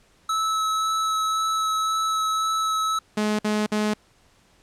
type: tone with vibrato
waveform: square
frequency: 1300 Hz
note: E6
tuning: 24 cents flat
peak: -22 dBFS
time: 0.29-2.99 s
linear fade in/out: 5 ms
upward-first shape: sine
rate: 1.9 Hz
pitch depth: 9 cents each way
type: tone bursts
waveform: sawtooth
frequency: 211.9 Hz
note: G#3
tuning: 35 cents sharp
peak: -17 dBFS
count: 3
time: 3.17-3.938 s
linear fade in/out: 5 ms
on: 220 ms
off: 54 ms
effects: pink hiss -59 dBFS RMS until 4.62 s + low-pass 9000 Hz 12 dB/octave